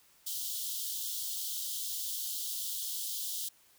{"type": "high-pass noise", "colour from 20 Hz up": "white", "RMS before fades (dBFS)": -37, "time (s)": [0.26, 3.49], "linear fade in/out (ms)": 10, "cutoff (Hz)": 3000, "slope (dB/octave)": 96, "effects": ["white hiss -64 dBFS RMS until 3.78 s"]}